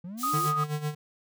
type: linear sweep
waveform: triangle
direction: up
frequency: 165.4 to 370 Hz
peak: -34 dBFS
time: 0.04-0.47 s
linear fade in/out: 5 ms
type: high-pass noise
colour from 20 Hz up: pink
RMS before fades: -37 dBFS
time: 0.17-0.53 s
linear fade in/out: 50 ms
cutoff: 5200 Hz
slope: 12 dB/octave
type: tone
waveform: sine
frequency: 1243 Hz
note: D#6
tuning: 2 cents flat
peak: -25 dBFS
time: 0.23-0.64 s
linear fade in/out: 5 ms
type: tone with tremolo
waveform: square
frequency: 150 Hz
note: D3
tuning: 37 cents sharp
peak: -27 dBFS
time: 0.33-0.95 s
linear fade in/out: 10 ms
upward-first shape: sine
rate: 7.9 Hz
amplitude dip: 75%
effects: none